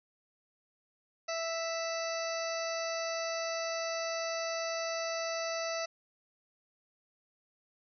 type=harmonic tone; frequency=659.3 Hz; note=E5; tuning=in tune; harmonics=1 / 2 / 3 / 4 / 6 / 7 / 8 / 9; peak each=-35 / -41 / -43 / -44 / -48 / -44 / -47 / -44 dBFS; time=1.28-5.86 s; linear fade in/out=10 ms; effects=none